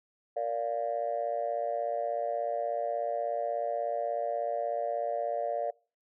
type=chord; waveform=sine; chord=Bb major; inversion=none; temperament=just; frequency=466.2 / 582.7 / 699.2 Hz; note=Bb4 / D5 / F5; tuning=0 / -14 / +2 cents; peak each=-36 / -31 / -32 dBFS; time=0.36-5.71 s; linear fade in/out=10 ms; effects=noise-tail reverb RT60 0.4 s tail -26 dB re dry + tanh soft clip ceiling -21 dBFS